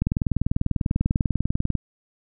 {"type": "click train", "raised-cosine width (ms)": 5, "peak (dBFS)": -9, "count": 36, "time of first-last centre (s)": [0.02, 1.753], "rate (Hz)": 20.2, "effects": []}